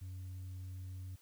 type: tone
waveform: sine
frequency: 92.5 Hz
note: F#2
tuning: in tune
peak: -40 dBFS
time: 0.01-1.16 s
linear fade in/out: 10 ms
effects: tanh soft clip ceiling -42 dBFS + white hiss -67 dBFS RMS until 1.21 s